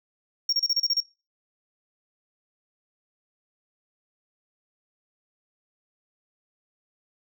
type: tone bursts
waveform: sine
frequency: 5550 Hz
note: F8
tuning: 12 cents flat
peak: -17 dBFS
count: 8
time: 0.49-1.004 s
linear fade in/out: 5 ms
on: 38 ms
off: 30 ms
effects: noise-tail reverb RT60 0.3 s tail -23 dB re dry + tanh soft clip ceiling -19 dBFS